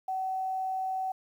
sine tone, 757 Hz, F#5, 39 cents sharp, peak -29 dBFS, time 0.08-1.12 s, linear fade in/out 5 ms, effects 10-bit

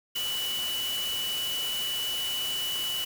sine tone in noise, 2960 Hz, F#7, in tune, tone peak -29 dBFS, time 0.15-3.05 s, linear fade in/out 10 ms, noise white, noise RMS -36 dBFS, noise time 0.15-3.05 s, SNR +4 dB, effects none

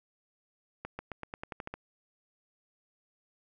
accelerating click train, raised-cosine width 0.5 ms, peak -23 dBFS, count 10, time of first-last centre 0.85-1.74 s, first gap 140 ms, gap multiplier 0.91, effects none

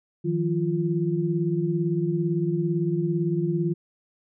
sine tone cluster, 157.9 / 175.7 / 346.3 Hz, D#3 / F3 / F4, +26 / +11 / -15 cents, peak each -25 / -28 / -26 dBFS, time 0.24-3.74 s, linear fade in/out 20 ms, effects none

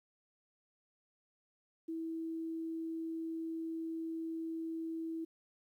sine tone, 326 Hz, E4, 19 cents flat, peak -37 dBFS, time 1.88-5.25 s, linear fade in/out 10 ms, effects 12-bit

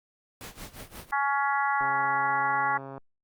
pink noise with tremolo, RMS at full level -40 dBFS, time 0.41-1.11 s, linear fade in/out 0 ms, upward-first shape sine, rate 5.7 Hz, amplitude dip 85%
harmonic tone, 280 Hz, C#4, 18 cents sharp, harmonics 3 / 4 / 5 / 6 / 7, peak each -27 / -29 / -31 / -33 / -34 dBFS, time 1.12-2.78 s, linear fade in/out 10 ms
click train, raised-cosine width 1 ms, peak -27 dBFS, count 160, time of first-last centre 1.81-2.979 s, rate 136 Hz
effects Opus 48 kbps

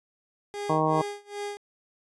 30% pulse tone with tremolo, 409.1 Hz, G#4, 26 cents flat, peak -28 dBFS, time 0.54-1.57 s, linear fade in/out 0 ms, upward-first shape sine, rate 2.5 Hz, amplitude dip 95%
harmonic tone, 156.6 Hz, D#3, 11 cents sharp, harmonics 1 / 2 / 3 / 4 / 5 / 6 / 7, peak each -29 / -29 / -29 / -29 / -29 / -29 / -29 dBFS, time 0.69-1.02 s, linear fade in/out 10 ms
effects resampled to 24000 Hz

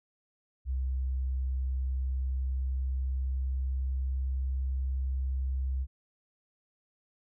sine tone with pitch glide, 65 to 65.72 Hz, C2 to C2, -11 to +8 cents, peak -28 dBFS, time 0.65-5.87 s, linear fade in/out 50 ms, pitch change +19 cents, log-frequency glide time 1.63-4.68 s, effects none

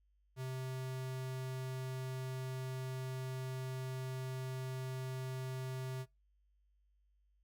square tone, 130 Hz, C3, 11 cents flat, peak -40 dBFS, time 0.36-6.06 s, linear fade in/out 50 ms, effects noise-tail reverb RT60 0.2 s tail -22 dB re dry + added 50 Hz sine -70 dBFS peak until 7.43 s

